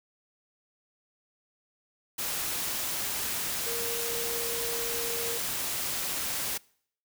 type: tone in noise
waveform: sine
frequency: 467.8 Hz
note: A#4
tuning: 6 cents sharp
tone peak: -35 dBFS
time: 3.66-5.38 s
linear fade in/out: 10 ms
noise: white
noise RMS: -32 dBFS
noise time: 2.18-6.58 s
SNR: -6 dB
effects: noise-tail reverb RT60 0.6 s tail -24 dB re dry